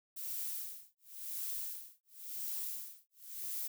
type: noise with tremolo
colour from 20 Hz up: violet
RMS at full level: -39 dBFS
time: 0.16-3.68 s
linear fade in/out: 10 ms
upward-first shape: sine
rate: 0.94 Hz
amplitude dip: 100%
effects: none